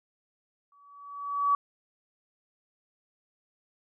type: tone with exponential growth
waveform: sine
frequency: 1140 Hz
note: C#6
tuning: 48 cents sharp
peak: -19 dBFS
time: 0.72-1.55 s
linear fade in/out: 2 ms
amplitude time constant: 180 ms
effects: none